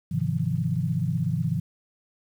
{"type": "chord", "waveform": "sine", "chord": "F minor seventh", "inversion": "first", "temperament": "equal with one note detuned", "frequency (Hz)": [103.83, 130.81, 158.37, 174.61], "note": ["Ab2", "C3", "Eb3", "F3"], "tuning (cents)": [0, 0, 31, 0], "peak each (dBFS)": [-31, -28, -27, -29], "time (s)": [0.11, 1.6], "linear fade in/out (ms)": 10, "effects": ["9-bit"]}